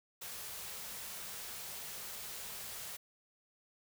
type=band-stop noise; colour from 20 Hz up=white; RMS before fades=-45 dBFS; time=0.21-2.97 s; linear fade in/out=10 ms; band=240 to 350 Hz; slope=96 dB/octave; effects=none